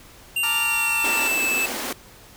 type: tone with pitch glide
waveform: square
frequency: 2779 to 2626 Hz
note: F7 to E7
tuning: -9 to -7 cents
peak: -21 dBFS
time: 0.36-1.66 s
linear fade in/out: 5 ms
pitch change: -98 cents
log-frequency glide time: 0.58-1.43 s
type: chord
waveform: sawtooth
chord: Bb major seventh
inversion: third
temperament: equal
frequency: 880 / 932.3 / 1174.7 / 1396.9 Hz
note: A5 / Bb5 / D6 / F6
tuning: 0 / 0 / 0 / 0 cents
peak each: -29 dBFS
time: 0.43-1.28 s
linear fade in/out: 5 ms
type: high-pass noise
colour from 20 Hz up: pink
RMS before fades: -29 dBFS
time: 1.04-1.93 s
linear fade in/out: 5 ms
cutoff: 220 Hz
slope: 96 dB/octave
effects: pink hiss -47 dBFS RMS until 2.36 s